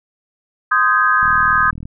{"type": "chord", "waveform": "sine", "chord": "Ab major seventh", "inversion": "first", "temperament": "just", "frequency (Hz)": [1038.3, 1245.9, 1557.4, 1661.2], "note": ["C6", "Eb6", "G6", "Ab6"], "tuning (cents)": [-14, 2, -12, 0], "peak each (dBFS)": [-20, -14, -17, -18], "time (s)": [0.71, 1.71], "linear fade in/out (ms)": 10}
{"type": "click train", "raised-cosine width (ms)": 5, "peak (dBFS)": -19, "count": 26, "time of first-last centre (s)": [1.23, 1.855], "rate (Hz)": 40}
{"effects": []}